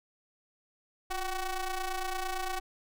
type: ring-modulated tone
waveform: sawtooth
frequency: 373.6 Hz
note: F#4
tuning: 17 cents sharp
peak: -25 dBFS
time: 1.1-2.6 s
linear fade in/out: 10 ms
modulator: 388 Hz
effects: none